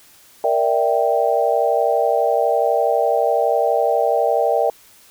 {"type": "chord", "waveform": "sine", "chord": "E half-diminished seventh", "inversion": "second", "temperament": "equal", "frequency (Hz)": [466.2, 587.3, 659.3, 784], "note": ["Bb4", "D5", "E5", "G5"], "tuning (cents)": [0, 0, 0, 0], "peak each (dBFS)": -20, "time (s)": [0.44, 4.7], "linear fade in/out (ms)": 2, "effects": ["white hiss -49 dBFS RMS until 5.1 s"]}